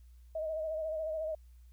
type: tone with vibrato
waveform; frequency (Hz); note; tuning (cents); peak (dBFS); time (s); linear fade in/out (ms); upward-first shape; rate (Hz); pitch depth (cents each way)
sine; 631; D#5; +24; -33; 0.35-1.35; 5; sine; 14; 45
effects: added 60 Hz sine -53 dBFS peak until 1.72 s + white hiss -75 dBFS RMS until 1.72 s